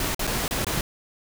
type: noise with dropouts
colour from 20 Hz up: pink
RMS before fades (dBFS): -26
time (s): 0-0.81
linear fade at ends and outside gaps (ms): 2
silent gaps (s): 0.147-0.193 / 0.27-0.274 / 0.48-0.509 / 0.646-0.667
effects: none